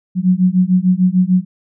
sine beating tone pair, 180 / 186.7 Hz, F#3 / F#3, -47 / +16 cents, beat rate 6.7 Hz, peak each -13 dBFS, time 0.15-1.45 s, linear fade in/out 50 ms, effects none

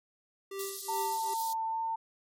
square tone with tremolo, 392 Hz, G4, in tune, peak -35 dBFS, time 0.51-1.34 s, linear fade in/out 5 ms, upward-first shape triangle, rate 2.5 Hz, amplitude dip 100%
white high-pass noise, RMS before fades -40 dBFS, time 0.59-1.53 s, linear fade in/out 2 ms, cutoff 3600 Hz, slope 48 dB/octave
sine tone with vibrato, 898 Hz, A5, 35 cents sharp, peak -30 dBFS, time 0.88-1.96 s, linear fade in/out 10 ms, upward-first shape sine, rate 2.3 Hz, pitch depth 9 cents each way
effects MP3 64 kbps

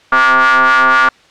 45% pulse ring-modulated tone, 129.8 Hz, C3, 13 cents flat, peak -4 dBFS, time 0.12-1.09 s, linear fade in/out 5 ms, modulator 1300 Hz, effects white hiss -46 dBFS RMS until 1.3 s + low-pass 4000 Hz 12 dB/octave

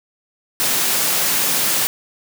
white high-pass noise, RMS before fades -18 dBFS, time 0.6-1.87 s, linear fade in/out 0 ms, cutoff 120 Hz, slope 48 dB/octave, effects none

